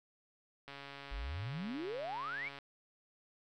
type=click train; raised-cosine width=0.3 ms; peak=-32 dBFS; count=268; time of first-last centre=0.68-2.587 s; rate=140 Hz
type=exponential sweep; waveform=sine; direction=up; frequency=42.09 to 2374 Hz; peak=-38 dBFS; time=1.11-2.49 s; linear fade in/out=10 ms
effects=none